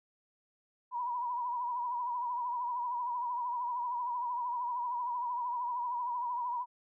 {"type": "tone with vibrato", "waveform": "sine", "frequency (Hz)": 973, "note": "B5", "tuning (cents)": -26, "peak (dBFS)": -32, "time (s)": [0.91, 6.66], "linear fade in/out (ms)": 50, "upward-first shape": "sine", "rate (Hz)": 13, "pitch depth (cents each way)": 60, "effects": []}